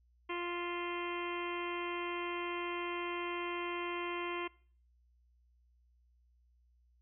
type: harmonic tone with a mistuned harmonic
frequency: 349.2 Hz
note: F4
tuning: in tune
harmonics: 1 / 2 / 3 / 4 / 5 / 6 / 7 / 8 / 9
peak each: -39 / -49 / -41 / -51 / -51 / -45 / -49 / -48 / -50 dBFS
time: 0.29-4.48 s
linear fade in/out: 10 ms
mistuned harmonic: 8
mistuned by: -42 cents
effects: noise-tail reverb RT60 0.5 s tail -23 dB re dry + added 60 Hz sine -66 dBFS peak until 7.01 s